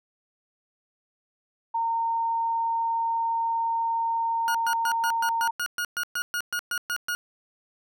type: tone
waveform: sine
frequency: 917 Hz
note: A#5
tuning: 29 cents flat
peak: -23 dBFS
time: 1.74-5.51 s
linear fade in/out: 10 ms
type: tone bursts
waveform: 40% pulse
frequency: 1439 Hz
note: F#6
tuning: 49 cents flat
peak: -25 dBFS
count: 15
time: 4.48-7.15 s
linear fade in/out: 0 ms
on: 66 ms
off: 120 ms
effects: none